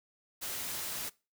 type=noise; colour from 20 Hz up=white; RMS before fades=-38 dBFS; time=0.41-1.1 s; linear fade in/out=20 ms; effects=noise-tail reverb RT60 0.3 s tail -22 dB re dry